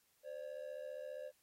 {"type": "ring-modulated tone", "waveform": "triangle", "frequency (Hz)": 554.4, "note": "C#5", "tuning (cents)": 0, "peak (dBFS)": -39, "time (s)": [0.23, 1.32], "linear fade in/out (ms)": 50, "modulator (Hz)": 37.5, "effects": ["white hiss -75 dBFS RMS until 1.42 s", "AAC 48 kbps"]}